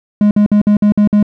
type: tone bursts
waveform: triangle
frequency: 207.7 Hz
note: G#3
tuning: in tune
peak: -4 dBFS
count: 7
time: 0.21-1.228 s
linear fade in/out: 2 ms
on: 100 ms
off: 53 ms
effects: none